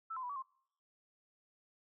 sine tone with pitch steps, 1320 / 1033 / 983 / 1140 / 1058 Hz, E6 / C6 / B5 / C#6 / C6, +2 / -22 / -8 / +48 / +19 cents, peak -39 dBFS, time 0.1-0.425 s, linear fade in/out 10 ms, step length 65 ms, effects noise-tail reverb RT60 0.7 s tail -26 dB re dry

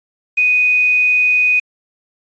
sine tone with quantisation, 2489 Hz, D#7, in tune, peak -10 dBFS, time 0.37-1.6 s, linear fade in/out 10 ms, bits 6, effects resampled to 16000 Hz

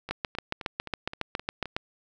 two click trains, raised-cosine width 0.3 ms, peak -12 / -21 dBFS, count 13 / 7, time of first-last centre 0.11-1.765 / 0.09-1.657 s, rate 7.25 / 3.83 Hz, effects none

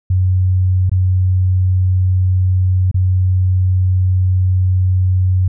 sine tone with dropouts, 92.5 Hz, F#2, in tune, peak -10 dBFS, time 0.1-5.48 s, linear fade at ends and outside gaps 5 ms, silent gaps 0.896-0.915 / 2.914-2.943 s, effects none

